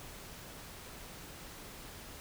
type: silence
effects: pink hiss -49 dBFS RMS until 2.2 s